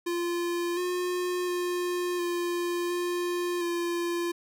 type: tone with pitch steps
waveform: square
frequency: 346.3 / 358.9 / 355.4 / 349 / 352.2 / 344.8 Hz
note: F4 / F4 / F4 / F4 / F4 / F4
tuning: -15 / +47 / +30 / -1 / +15 / -22 cents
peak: -28 dBFS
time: 0.06-4.32 s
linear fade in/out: 10 ms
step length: 710 ms
effects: none